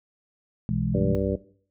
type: chord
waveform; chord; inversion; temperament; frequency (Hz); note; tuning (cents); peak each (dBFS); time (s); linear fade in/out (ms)
sine; E major; second; equal; 123.47 / 164.81 / 207.7; B2 / E3 / G#3; 0 / 0 / 0; -28; 0.69-1.15; 0
type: tone with vibrato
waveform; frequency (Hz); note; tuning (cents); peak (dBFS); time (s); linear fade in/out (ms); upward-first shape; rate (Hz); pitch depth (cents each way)
sine; 61.74; B1; 0; -33; 0.7-1.37; 20; square; 14; 18
type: harmonic tone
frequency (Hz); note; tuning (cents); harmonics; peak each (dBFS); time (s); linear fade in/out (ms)
97.3; G2; -12; 1 / 2 / 3 / 4 / 5 / 6; -30 / -30 / -30 / -30 / -30 / -30; 0.94-1.36; 10
effects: noise-tail reverb RT60 0.5 s tail -17 dB re dry